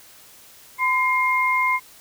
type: tone pair together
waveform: sine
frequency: 1018 / 2128 Hz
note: C6 / C7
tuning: -48 / +29 cents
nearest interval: octave + minor second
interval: 1277 cents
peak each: -20 dBFS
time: 0.78-1.8 s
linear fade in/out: 50 ms
effects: white hiss -48 dBFS RMS until 2 s